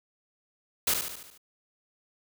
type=noise with echo; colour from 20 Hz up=white; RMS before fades=-25 dBFS; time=0.87-0.94 s; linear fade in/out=5 ms; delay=73 ms; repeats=6; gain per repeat=-5 dB; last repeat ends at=1.378 s; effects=none